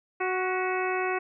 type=harmonic tone with a mistuned harmonic; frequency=370 Hz; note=F#4; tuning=in tune; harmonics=1 / 2 / 3 / 4 / 5 / 6 / 7; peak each=-29 / -32 / -34 / -35 / -36 / -37 / -37 dBFS; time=0.2-1.19 s; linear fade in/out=10 ms; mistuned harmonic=5; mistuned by=+52 cents; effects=none